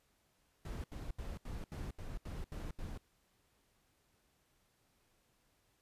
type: noise bursts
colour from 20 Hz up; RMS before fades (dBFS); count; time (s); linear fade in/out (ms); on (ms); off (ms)
brown; -43; 9; 0.65-2.976; 2; 190; 77
effects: pink hiss -75 dBFS RMS until 5.81 s + resampled to 32000 Hz